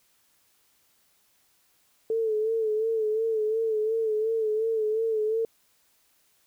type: tone with vibrato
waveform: sine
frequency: 440 Hz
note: A4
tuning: in tune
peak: -23 dBFS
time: 2.1-5.45 s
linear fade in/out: 2 ms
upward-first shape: sine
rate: 2.8 Hz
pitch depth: 54 cents each way
effects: white hiss -66 dBFS RMS until 6.46 s